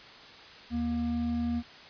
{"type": "tone pair together", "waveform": "triangle", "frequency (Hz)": [79.2, 237.3], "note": ["D#2", "A#3"], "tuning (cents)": [31, 31], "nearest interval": "octave + perfect fifth", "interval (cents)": 1900, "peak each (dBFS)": [-34, -26], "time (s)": [0.7, 1.63], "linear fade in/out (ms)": 50, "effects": ["white hiss -49 dBFS RMS until 1.89 s", "resampled to 11025 Hz"]}